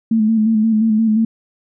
sine tone with vibrato, 220 Hz, A3, in tune, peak -11 dBFS, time 0.11-1.25 s, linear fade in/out 5 ms, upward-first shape square, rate 5.7 Hz, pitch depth 38 cents each way, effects none

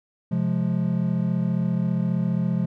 triangle chord, F minor, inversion second, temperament just, 130.96 / 174.61 / 209.5 Hz, C3 / F3 / Ab3, +2 / 0 / +15 cents, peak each -25 / -21 / -25 dBFS, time 0.31-2.66 s, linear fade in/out 10 ms, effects none

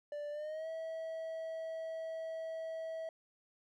triangle tone with pitch glide, 587.3 to 647.9 Hz, D5 to E5, 0 to -30 cents, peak -37 dBFS, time 0.12-3.09 s, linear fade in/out 2 ms, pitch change +170 cents, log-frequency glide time 0.31-0.68 s, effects none

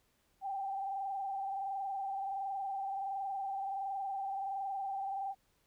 sine tone with frequency modulation, 784 Hz, G5, in tune, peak -35 dBFS, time 0.41-5.35 s, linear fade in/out 50 ms, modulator 21.4 Hz, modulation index 0.96, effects pink hiss -74 dBFS RMS until 5.66 s

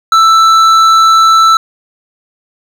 triangle tone with hard clipping, 1324 Hz, E6, 7 cents sharp, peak -5 dBFS, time 0.12-1.57 s, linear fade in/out 2 ms, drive 12 dB, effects none

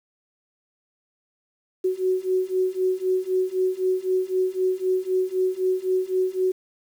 sine beating tone pair, 370 / 373.9 Hz, F#4 / F#4, 0 / +18 cents, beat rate 3.9 Hz, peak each -24 / -23 dBFS, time 1.84-6.52 s, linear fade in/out 10 ms, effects 8-bit

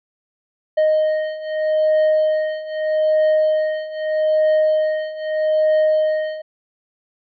triangle beating tone pair, 620 / 620.8 Hz, D#5 / D#5, -6 / -4 cents, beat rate 0.8 Hz, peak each -18 / -15 dBFS, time 0.77-6.42 s, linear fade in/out 10 ms, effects resampled to 11025 Hz

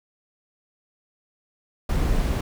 brown noise, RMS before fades -22 dBFS, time 1.89-2.41 s, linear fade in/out 5 ms, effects none

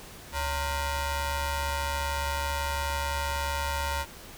sawtooth ring-modulated tone, 493.9 Hz, B4, in tune, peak -21 dBFS, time 0.32-4.06 s, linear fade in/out 50 ms, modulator 423 Hz, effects pink hiss -46 dBFS RMS until 4.37 s

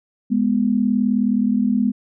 sine tone pair together, 207.7 / 246.8 Hz, G#3 / B3, 0 / -1 cents, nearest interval minor third, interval 299 cents, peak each -18 dBFS, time 0.3-1.92 s, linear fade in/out 20 ms, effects none

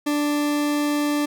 40% pulse tone, 293.7 Hz, D4, in tune, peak -19 dBFS, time 0.06-1.26 s, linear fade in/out 10 ms, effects none

